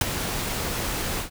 pink noise with ADSR envelope, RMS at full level -17 dBFS, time 0.01-1.3 s, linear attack 4 ms, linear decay 12 ms, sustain -11 dB, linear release 110 ms, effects none

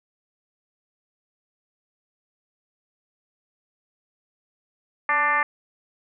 sine tone with frequency modulation, 1480 Hz, F#6, in tune, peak -18 dBFS, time 5.09-5.43 s, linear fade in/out 2 ms, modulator 302 Hz, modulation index 2.1, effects none

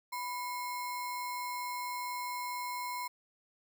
sine tone with sample-and-hold, 987.8 Hz, B5, in tune, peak -35 dBFS, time 0.12-3.08 s, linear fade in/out 10 ms, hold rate 3150 Hz, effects none

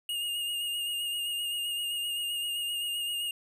square tone with vibrato, 2844 Hz, F7, 31 cents sharp, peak -31 dBFS, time 0.09-3.31 s, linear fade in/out 2 ms, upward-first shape sine, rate 7.7 Hz, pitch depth 27 cents each way, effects none

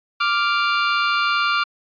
sawtooth tone pair together, 1174.7 / 1397 Hz, D6 / F6, 0 / 0 cents, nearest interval minor third, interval 300 cents, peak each -16 dBFS, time 0.2-1.64 s, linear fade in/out 10 ms, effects resampled to 11025 Hz

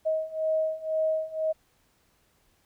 sine beating tone pair, 631 / 633 Hz, D#5 / D#5, +24 / +30 cents, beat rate 2 Hz, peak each -29 / -27 dBFS, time 0.05-1.53 s, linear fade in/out 20 ms, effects pink hiss -67 dBFS RMS until 2.65 s

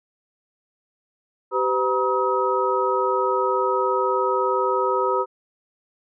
sine tone cluster, 387.4 / 507 / 954 / 1271 Hz, G4 / B4 / A#5 / D#6, -20 / +45 / +40 / +36 cents, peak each -24 dBFS, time 1.51-5.26 s, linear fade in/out 50 ms, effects none

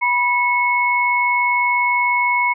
sine tone pair together, 977 / 2193 Hz, B5 / C#7, -19 / -19 cents, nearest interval octave + major second, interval 1400 cents, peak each -17 dBFS, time 0.01-2.54 s, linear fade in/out 20 ms, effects none

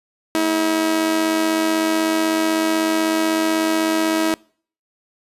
sawtooth tone with amplitude modulation, 321.3 Hz, E4, 44 cents flat, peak -10 dBFS, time 0.35-4.34 s, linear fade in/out 0 ms, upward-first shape sine, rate 96.1 Hz, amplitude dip 55%, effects noise-tail reverb RT60 0.5 s tail -25 dB re dry + resampled to 32000 Hz

